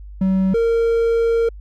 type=tone pair in turn; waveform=triangle; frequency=190 / 460.9 Hz; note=F#3 / A#4; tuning=+46 / -20 cents; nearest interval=octave + minor third; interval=1534 cents; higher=second; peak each=-12 dBFS; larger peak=neither; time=0.21-0.54 / 0.54-1.49 s; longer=second; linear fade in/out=5 ms; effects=added 50 Hz sine -33 dBFS peak until 1.6 s